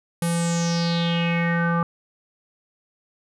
square tone with low-pass filter sweep, 169.6 Hz, E3, 50 cents sharp, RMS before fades -22 dBFS, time 0.22-1.83 s, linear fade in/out 2 ms, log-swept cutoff 11000 to 1200 Hz, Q 5.5, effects none

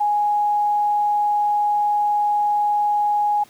sine tone, 830.6 Hz, G#5, in tune, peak -16 dBFS, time 0-3.44 s, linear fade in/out 10 ms, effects pink hiss -50 dBFS RMS until 3.49 s + high-pass 150 Hz 12 dB/octave

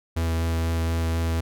45% pulse tone with vibrato, 82.41 Hz, E2, in tune, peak -22 dBFS, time 0.16-1.41 s, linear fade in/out 10 ms, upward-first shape sine, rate 4.1 Hz, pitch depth 10 cents each way, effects none

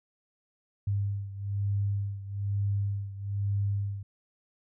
sine beating tone pair, 100.1 / 101.2 Hz, G2 / G#2, +37 / -44 cents, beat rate 1.1 Hz, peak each -29 / -33 dBFS, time 0.87-4.03 s, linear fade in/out 5 ms, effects none

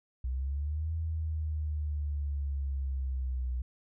sine linear two-way sweep, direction up then down, 61.74 to 81.4 to 61.74 Hz, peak -30 dBFS, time 0.24-3.62 s, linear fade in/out 5 ms, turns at 0.94 s, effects none

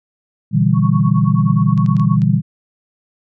sine chord, E minor seventh, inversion second, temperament equal with one note detuned, 120.65 / 146.83 / 164.81 / 196 Hz, B2 / D3 / E3 / G3, -40 / 0 / 0 / 0 cents, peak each -16 dBFS, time 0.51-2.42 s, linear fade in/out 50 ms
sine tone with tremolo, 1108.7 Hz, C#6, in tune, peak -22 dBFS, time 0.73-2.2 s, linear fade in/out 50 ms, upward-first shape sine, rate 9.5 Hz, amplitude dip 100%
clicks, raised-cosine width 0.2 ms, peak -20 dBFS, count 5, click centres 1.777 / 1.862 / 1.967 / 1.997 / 2.219 s
effects none

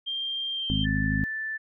sine tone with pitch glide, 3183 to 3146 Hz, G7 to G7, +26 to +6 cents, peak -28 dBFS, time 0.06-0.86 s, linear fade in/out 20 ms, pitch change -20 cents, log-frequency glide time 0.52-0.67 s
harmonic tone, 52.4 Hz, G#1, 16 cents sharp, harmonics 1 / 2 / 3 / 4 / 5, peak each -30 / -30 / -30 / -30 / -30 dBFS, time 0.7-1.24 s, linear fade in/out 0 ms
sine tone, 1760 Hz, A6, in tune, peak -29 dBFS, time 0.84-1.58 s, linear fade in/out 20 ms
effects none

